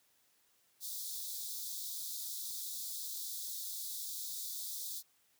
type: high-pass noise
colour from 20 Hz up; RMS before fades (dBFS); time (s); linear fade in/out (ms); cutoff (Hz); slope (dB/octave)
white; -42; 0.8-5.03; 50; 3500; 96
effects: white hiss -72 dBFS RMS until 5.39 s + high-pass 80 Hz 12 dB/octave